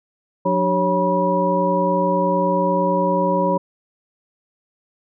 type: tone cluster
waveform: sine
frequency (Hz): 180 / 297.6 / 388.4 / 551 / 970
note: F#3 / D4 / G4 / C#5 / B5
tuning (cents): -47 / +23 / -16 / -11 / -31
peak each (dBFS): -22 / -26 / -26 / -20 / -20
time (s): 0.45-3.58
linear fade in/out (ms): 10
effects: none